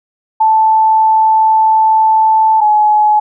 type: tone pair in turn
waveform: sine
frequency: 878 / 847.2 Hz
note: A5 / G#5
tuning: -4 / +34 cents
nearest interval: minor second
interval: 62 cents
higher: first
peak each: -6 dBFS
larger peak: neither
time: 0.4-2.61 / 2.61-3.2 s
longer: first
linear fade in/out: 10 ms
effects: none